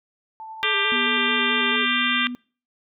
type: tone with tremolo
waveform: sine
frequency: 882 Hz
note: A5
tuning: 4 cents sharp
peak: -33 dBFS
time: 0.4-1.76 s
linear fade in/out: 0 ms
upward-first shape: triangle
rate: 11 Hz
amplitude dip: 30%
type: harmonic tone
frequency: 395.9 Hz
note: G4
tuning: 17 cents sharp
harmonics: 3 / 4 / 5 / 6 / 7 / 8 / 9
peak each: -27 / -27 / -27 / -27 / -27 / -27 / -27 dBFS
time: 0.63-2.27 s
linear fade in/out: 0 ms
type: tone with vibrato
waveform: sine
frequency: 415.9 Hz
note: G#4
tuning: 2 cents sharp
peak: -30 dBFS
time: 0.63-1.86 s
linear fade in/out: 20 ms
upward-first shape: square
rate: 4.6 Hz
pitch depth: 51 cents each way
type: tone with pitch glide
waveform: sine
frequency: 244.3 to 246 Hz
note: B3 to B3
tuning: -19 to -7 cents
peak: -28 dBFS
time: 0.92-2.35 s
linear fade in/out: 0 ms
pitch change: +12 cents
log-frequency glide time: 1.7-1.89 s
effects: noise-tail reverb RT60 0.4 s tail -26 dB re dry